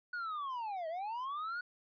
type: linear two-way sweep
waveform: triangle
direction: down then up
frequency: 1475 to 624 to 1475 Hz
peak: -35 dBFS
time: 0.13-1.61 s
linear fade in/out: 5 ms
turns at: 0.88 s
effects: resampled to 11025 Hz